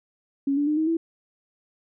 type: tone with pitch steps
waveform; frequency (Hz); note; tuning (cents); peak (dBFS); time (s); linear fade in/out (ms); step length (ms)
sine; 277.2 / 289.5 / 302.3 / 315.7 / 329.6; C#4 / D4 / D#4 / D#4 / E4; 0 / -25 / -50 / +25 / 0; -20; 0.47-0.97; 5; 100
effects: none